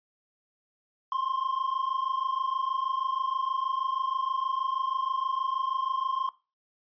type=tone pair together; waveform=triangle; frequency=1046.5 / 1072.8 Hz; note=C6 / C6; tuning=0 / +43 cents; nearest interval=unison; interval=43 cents; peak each=-28 dBFS; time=1.12-6.29 s; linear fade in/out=2 ms; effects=noise-tail reverb RT60 0.3 s tail -19 dB re dry + resampled to 11025 Hz